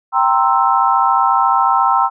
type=chord; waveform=sine; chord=C dominant seventh; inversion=second; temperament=equal; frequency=784 / 932.3 / 1046.5 / 1318.5 Hz; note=G5 / Bb5 / C6 / E6; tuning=0 / 0 / 0 / 0 cents; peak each=-16 dBFS; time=0.12-2.1 s; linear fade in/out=50 ms; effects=none